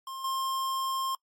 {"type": "tone with level steps", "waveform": "square", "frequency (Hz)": 1062, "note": "C6", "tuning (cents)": 25, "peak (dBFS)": [-37, -29], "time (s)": [0.07, 1.15], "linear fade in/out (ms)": 2, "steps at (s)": 0.24, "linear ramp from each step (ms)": 5, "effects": ["noise-tail reverb RT60 0.1 s tail -25 dB re dry", "MP3 64 kbps"]}